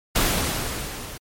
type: noise with level ramp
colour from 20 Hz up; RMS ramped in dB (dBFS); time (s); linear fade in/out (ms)
pink; -19 to -37; 0.15-1.18; 10
effects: MP3 64 kbps